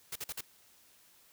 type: noise bursts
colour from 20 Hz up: white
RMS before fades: -39 dBFS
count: 4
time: 0.12-0.409 s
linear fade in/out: 5 ms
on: 37 ms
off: 47 ms
effects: white hiss -63 dBFS RMS until 1.32 s